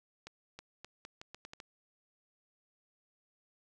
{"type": "accelerating click train", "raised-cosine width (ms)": 0.2, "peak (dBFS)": -29, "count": 9, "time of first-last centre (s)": [0.27, 1.602], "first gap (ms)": 320, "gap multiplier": 0.8, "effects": []}